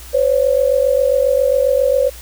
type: tone pair together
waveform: sine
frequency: 511.6 / 559 Hz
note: C5 / C#5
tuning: -39 / +14 cents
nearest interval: major second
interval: 153 cents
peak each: -14 dBFS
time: 0.13-2.1 s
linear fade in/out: 20 ms
effects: added 60 Hz sine -35 dBFS peak until 2.21 s + white hiss -38 dBFS RMS until 2.21 s